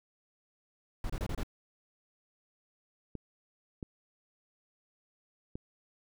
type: noise bursts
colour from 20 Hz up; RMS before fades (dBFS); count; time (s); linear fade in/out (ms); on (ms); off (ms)
brown; -34; 5; 1.04-1.433; 2; 57; 27
type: clicks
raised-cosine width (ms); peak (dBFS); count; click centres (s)
3; -26; 3; 3.153 / 3.828 / 5.555
effects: none